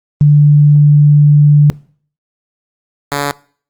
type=tone pair in turn; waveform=sine / 5% pulse; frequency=147.1 / 142.99 Hz; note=D3 / D3; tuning=+3 / -46 cents; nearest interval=unison; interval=49 cents; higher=first; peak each=-3 dBFS; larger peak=neither; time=0.21-1.7 / 3.12-3.31 s; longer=first; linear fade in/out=0 ms; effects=noise-tail reverb RT60 0.5 s tail -23 dB re dry + Opus 24 kbps